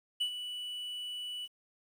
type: tone with ADSR envelope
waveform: triangle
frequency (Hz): 2960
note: F#7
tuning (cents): 0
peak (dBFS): -26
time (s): 0.2-1.48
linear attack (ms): 13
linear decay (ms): 83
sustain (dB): -10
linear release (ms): 37
effects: 10-bit